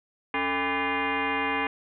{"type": "tone with frequency modulation", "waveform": "sine", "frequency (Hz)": 640, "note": "D#5", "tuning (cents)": 49, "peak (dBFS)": -24, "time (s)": [0.34, 1.67], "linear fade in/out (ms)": 2, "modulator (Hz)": 362, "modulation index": 5.3, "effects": []}